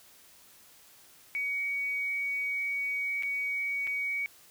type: tone with dropouts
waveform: sine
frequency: 2251 Hz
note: C#7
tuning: 26 cents sharp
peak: -29 dBFS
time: 1.35-4.26 s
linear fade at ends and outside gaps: 0 ms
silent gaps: 3.225-3.233 / 3.87-3.874 s
effects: white hiss -57 dBFS RMS until 4.5 s